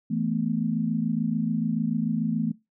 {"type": "chord", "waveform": "sine", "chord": "E suspended fourth", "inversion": "none", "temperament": "equal", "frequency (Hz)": [164.81, 220, 246.9], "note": ["E3", "A3", "B3"], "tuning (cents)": [0, 0, 0], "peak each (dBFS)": [-29, -26, -29], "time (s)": [0.1, 2.52], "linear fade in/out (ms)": 10, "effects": ["noise-tail reverb RT60 0.2 s tail -19 dB re dry"]}